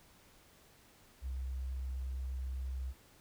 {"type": "tone", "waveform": "sine", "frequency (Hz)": 64.9, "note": "C2", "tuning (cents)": -13, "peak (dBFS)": -36, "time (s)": [1.21, 2.94], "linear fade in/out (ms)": 50, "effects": ["pink hiss -63 dBFS RMS until 3.2 s"]}